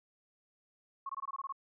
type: tone bursts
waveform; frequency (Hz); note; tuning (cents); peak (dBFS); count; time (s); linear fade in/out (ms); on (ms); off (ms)
sine; 1094; C#6; -23; -36; 9; 1.06-1.525; 5; 33; 21
effects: none